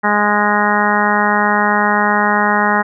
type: harmonic tone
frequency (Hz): 207.7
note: G#3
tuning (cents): 0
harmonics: 1 / 2 / 3 / 4 / 5 / 6 / 7 / 8 / 9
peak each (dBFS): -19 / -23 / -23 / -17 / -19 / -21 / -20 / -23 / -19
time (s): 0.03-2.83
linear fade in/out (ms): 20
effects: none